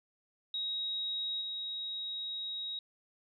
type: tone with level steps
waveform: sine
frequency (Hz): 3798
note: A#7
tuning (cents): +32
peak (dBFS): -33 / -36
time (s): 0.54-2.79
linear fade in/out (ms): 2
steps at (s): 1.41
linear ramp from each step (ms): 5
effects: none